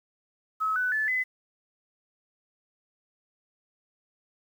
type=tone with pitch steps; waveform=sine; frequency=1287 / 1495.6 / 1737.9 / 2020 Hz; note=E6 / F#6 / A6 / B6; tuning=-42 / +18 / -22 / +39 cents; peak=-24 dBFS; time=0.6-1.24 s; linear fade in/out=20 ms; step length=160 ms; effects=9-bit